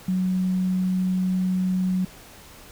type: tone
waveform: sine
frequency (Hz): 185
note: F#3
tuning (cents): 0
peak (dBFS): -20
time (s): 0.08-2.05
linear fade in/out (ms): 5
effects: pink hiss -46 dBFS RMS until 2.71 s